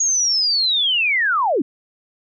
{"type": "linear sweep", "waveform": "sine", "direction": "down", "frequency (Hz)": [6700, 234], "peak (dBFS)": -15, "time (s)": [0, 1.62], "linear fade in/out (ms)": 5, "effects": []}